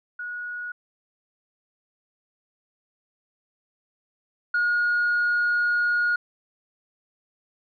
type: tone pair in turn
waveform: sine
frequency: 1455 / 1438.3 Hz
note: F#6 / F#6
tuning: -29 / -49 cents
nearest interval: unison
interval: 20 cents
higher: first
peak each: -30 / -18 dBFS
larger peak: second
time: 0.19-0.72 / 4.54-6.16 s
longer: second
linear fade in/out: 5 ms
effects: tanh soft clip ceiling -17 dBFS